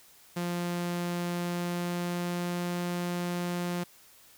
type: tone with pitch glide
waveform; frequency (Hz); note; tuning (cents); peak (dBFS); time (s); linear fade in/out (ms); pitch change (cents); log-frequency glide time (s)
sawtooth; 174.61 to 175.82; F3 to F3; 0 to +12; -26; 0.36-3.84; 10; +12; 1.3-2.75
effects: white hiss -57 dBFS RMS until 4.37 s